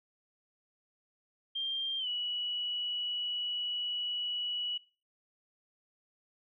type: tone with pitch glide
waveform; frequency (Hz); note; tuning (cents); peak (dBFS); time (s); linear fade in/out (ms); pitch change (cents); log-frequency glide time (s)
sine; 3184 to 2937; G7 to F#7; +26 to -13; -32; 1.55-4.78; 10; -139; 1.99-2.08
effects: noise-tail reverb RT60 0.4 s tail -21 dB re dry